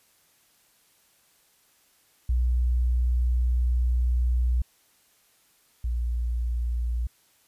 sine tone pair in turn, 61 / 59.23 Hz, B1 / A#1, -21 / +28 cents, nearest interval minor second, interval 51 cents, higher first, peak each -20 / -24 dBFS, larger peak first, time 2.29-4.62 / 5.84-7.07 s, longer first, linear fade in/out 5 ms, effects white hiss -63 dBFS RMS until 7.47 s + resampled to 32000 Hz

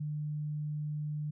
sine tone, 150 Hz, D3, 37 cents sharp, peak -33 dBFS, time 0-1.31 s, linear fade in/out 10 ms, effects none

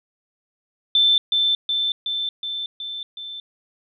sine tone with echo, 3541 Hz, A7, 10 cents sharp, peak -13 dBFS, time 0.95-1.18 s, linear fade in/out 2 ms, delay 370 ms, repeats 6, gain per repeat -3 dB, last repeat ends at 3.4 s, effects none

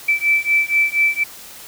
sine beating tone pair, 2321 / 2325.2 Hz, D7 / D7, -21 / -18 cents, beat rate 4.2 Hz, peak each -17 dBFS, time 0.08-1.24 s, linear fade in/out 10 ms, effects white hiss -38 dBFS RMS until 1.67 s

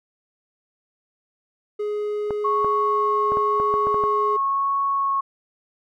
triangle tone, 418.1 Hz, G#4, 12 cents sharp, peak -21 dBFS, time 1.79-4.37 s, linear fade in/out 10 ms
clicks, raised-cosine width 1 ms, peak -15 dBFS, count 9, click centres 2.307 / 2.646 / 3.32 / 3.371 / 3.6 / 3.74 / 3.87 / 3.944 / 4.038 s
sine tone with vibrato, 1100 Hz, C#6, 14 cents flat, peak -19 dBFS, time 2.44-5.21 s, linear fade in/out 10 ms, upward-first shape sine, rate 0.95 Hz, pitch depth 11 cents each way
effects none

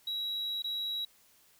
sine tone with dropouts, 3876 Hz, B7, 33 cents flat, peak -30 dBFS, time 0.07-1.05 s, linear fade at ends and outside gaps 5 ms, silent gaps 0.622-0.642 s, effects tanh soft clip ceiling -31 dBFS + white hiss -64 dBFS RMS until 1.59 s

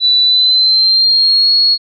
sine tone with pitch glide, 3968 to 4327 Hz, B7 to C#8, +7 to -43 cents, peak -7 dBFS, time 0-1.78 s, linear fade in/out 50 ms, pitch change +150 cents, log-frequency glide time 0.23-1.51 s, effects none

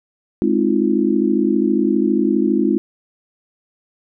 sine chord, F minor seventh, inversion first, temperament just, 209.5 / 261.9 / 314.3 / 349.2 Hz, Ab3 / C4 / Eb4 / F4, +15 / +2 / +18 / 0 cents, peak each -19 dBFS, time 0.42-2.78 s, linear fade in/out 0 ms, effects none

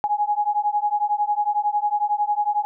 sine beating tone pair, 827 / 838 Hz, G#5 / G#5, -8 / +15 cents, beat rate 11 Hz, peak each -22 dBFS, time 0.04-2.65 s, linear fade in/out 0 ms, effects none

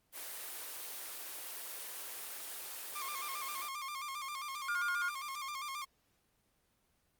white high-pass noise, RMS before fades -44 dBFS, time 0.12-3.7 s, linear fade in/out 50 ms, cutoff 350 Hz, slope 24 dB/octave
sawtooth tone with vibrato, 1133 Hz, C#6, 37 cents sharp, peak -36 dBFS, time 2.95-5.85 s, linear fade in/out 10 ms, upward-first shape square, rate 7.5 Hz, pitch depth 85 cents each way
sine tone, 1421 Hz, F6, 30 cents sharp, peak -33 dBFS, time 4.68-5.1 s, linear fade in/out 10 ms
effects pink hiss -75 dBFS RMS until 7.19 s + Opus 24 kbps

